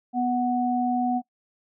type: tone pair together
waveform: sine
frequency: 246.9 / 739.9 Hz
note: B3 / F#5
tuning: 0 / 0 cents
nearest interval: octave + perfect fifth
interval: 1900 cents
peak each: -24 dBFS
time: 0.13-1.22 s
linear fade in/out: 50 ms
effects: noise-tail reverb RT60 0.1 s tail -21 dB re dry